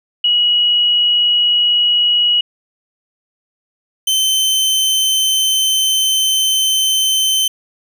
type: tone pair in turn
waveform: sine / sawtooth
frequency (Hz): 2911 / 3082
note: F#7 / G7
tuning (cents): -29 / -30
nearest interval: minor second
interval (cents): 99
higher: second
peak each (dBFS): -10 / -9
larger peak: second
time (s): 0.24-2.41 / 4.07-7.48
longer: second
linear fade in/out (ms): 5
effects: none

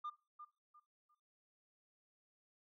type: tone with echo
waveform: sine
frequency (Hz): 1204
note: D6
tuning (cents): +43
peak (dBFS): -39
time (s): 0.04-0.1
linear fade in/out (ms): 10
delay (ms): 350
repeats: 3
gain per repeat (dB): -11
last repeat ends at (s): 1.15
effects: noise-tail reverb RT60 0.3 s tail -17 dB re dry + tanh soft clip ceiling -39 dBFS

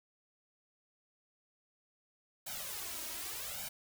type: noise with flanger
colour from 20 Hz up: white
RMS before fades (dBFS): -42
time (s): 2.46-3.69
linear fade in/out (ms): 10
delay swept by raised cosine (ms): 1.3 to 3.2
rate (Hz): 0.85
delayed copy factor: +0.95
effects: none

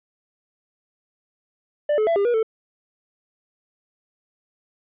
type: tone with pitch steps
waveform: triangle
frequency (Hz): 591 / 430.4 / 669 / 401.7 / 480.5 / 443.2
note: D5 / A4 / E5 / G4 / B4 / A4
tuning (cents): +11 / -38 / +25 / +42 / -48 / +13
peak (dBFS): -15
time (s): 1.89-2.43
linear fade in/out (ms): 5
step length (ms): 90
effects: resampled to 8000 Hz

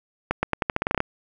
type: accelerating click train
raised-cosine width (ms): 0.5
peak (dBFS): -6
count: 12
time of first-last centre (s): 0.31-1.004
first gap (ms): 120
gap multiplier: 0.86
effects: none

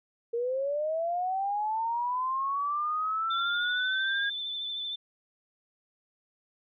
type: linear sweep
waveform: sine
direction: up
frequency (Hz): 460 to 1638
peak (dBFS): -27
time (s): 0.33-4.3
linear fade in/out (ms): 10
type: tone with vibrato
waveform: sine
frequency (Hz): 3524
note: A7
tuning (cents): +2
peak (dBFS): -32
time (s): 3.3-4.96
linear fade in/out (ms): 10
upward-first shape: triangle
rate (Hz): 13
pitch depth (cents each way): 32
effects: none

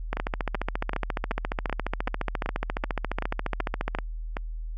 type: two click trains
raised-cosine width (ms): 0.5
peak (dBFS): -14 / -12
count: 12 / 56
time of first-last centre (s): 0.17-4.368 / 0.13-3.949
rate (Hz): 2.62 / 14.4
effects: added 40 Hz sine -31 dBFS peak until 4.77 s

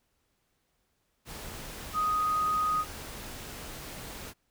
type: tone in noise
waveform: sine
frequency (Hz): 1247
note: D#6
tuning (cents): +3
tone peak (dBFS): -25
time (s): 1.93-2.85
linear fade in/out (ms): 50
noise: pink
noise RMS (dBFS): -42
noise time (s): 1.25-4.34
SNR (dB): +14
effects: pink hiss -75 dBFS RMS until 4.5 s

